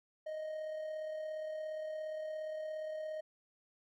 triangle tone with amplitude modulation, 622.3 Hz, D#5, in tune, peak -35 dBFS, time 0.26-3.21 s, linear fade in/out 10 ms, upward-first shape sine, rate 37.2 Hz, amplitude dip 35%, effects none

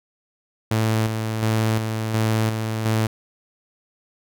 sawtooth tone with tremolo, 110.5 Hz, A2, 8 cents sharp, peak -14 dBFS, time 0.71-3.07 s, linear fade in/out 5 ms, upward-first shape square, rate 1.4 Hz, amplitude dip 45%, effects none

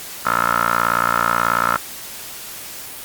15% pulse tone with band-pass filter, 58.4 Hz, A#1, 4 cents sharp, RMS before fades -18 dBFS, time 0.25-1.77 s, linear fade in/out 10 ms, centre 1300 Hz, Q 6.2, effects white hiss -33 dBFS RMS until 3.04 s + Opus 48 kbps

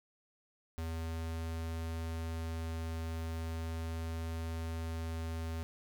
square tone, 81.8 Hz, E2, 13 cents flat, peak -37 dBFS, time 0.78-5.63 s, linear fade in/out 0 ms, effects none

